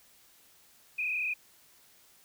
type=tone with frequency modulation; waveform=sine; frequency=2489 Hz; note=D#7; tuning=in tune; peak=-29 dBFS; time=0.98-1.34 s; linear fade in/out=10 ms; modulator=33.1 Hz; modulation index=2.5; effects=white hiss -61 dBFS RMS until 2.24 s